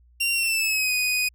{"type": "tone with pitch glide", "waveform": "sawtooth", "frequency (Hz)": [2762, 2489], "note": ["F7", "D#7"], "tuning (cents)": [-20, 0], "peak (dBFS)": -18, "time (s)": [0.2, 1.29], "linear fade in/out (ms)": 10, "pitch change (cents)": -180, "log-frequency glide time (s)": [0.32, 0.93], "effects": ["added 60 Hz sine -53 dBFS peak until 1.34 s"]}